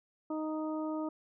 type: harmonic tone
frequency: 311.1 Hz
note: D#4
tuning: in tune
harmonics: 1 / 2 / 3 / 4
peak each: -34 / -40 / -44 / -46 dBFS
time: 0.3-1.09 s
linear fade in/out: 5 ms
effects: none